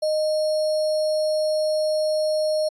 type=tone with sample-and-hold; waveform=sine; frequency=618 Hz; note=D#5; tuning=12 cents flat; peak=-19 dBFS; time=0.02-2.69 s; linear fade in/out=10 ms; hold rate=4900 Hz; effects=resampled to 22050 Hz